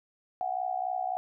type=tone with amplitude modulation; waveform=sine; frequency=740 Hz; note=F#5; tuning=in tune; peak=-25 dBFS; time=0.41-1.17 s; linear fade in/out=0 ms; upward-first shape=sine; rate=63.6 Hz; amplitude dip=85%; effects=none